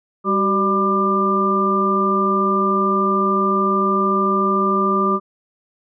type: harmonic tone with a mistuned harmonic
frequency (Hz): 198.5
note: G3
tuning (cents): +22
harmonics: 1 / 2 / 3 / 5 / 6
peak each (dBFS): -21 / -21 / -29 / -29 / -17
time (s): 0.24-5.2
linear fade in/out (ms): 50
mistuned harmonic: 2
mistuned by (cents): -72
effects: none